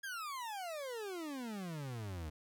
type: exponential sweep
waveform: 40% pulse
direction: down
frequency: 1661.2 to 73.9 Hz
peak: -40 dBFS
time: 0.03-2.3 s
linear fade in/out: 10 ms
effects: none